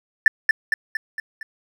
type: tone with echo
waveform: triangle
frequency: 1769 Hz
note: A6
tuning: 9 cents sharp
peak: -4 dBFS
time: 0.26-0.28 s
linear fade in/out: 2 ms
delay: 230 ms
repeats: 5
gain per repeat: -5 dB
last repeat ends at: 1.43 s
effects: tanh soft clip ceiling -6 dBFS